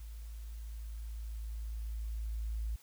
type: tone with level ramp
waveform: sine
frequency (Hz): 55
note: A1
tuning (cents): 0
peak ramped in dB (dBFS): -43 to -33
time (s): 0-2.76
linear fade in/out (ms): 5
effects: white hiss -62 dBFS RMS until 2.82 s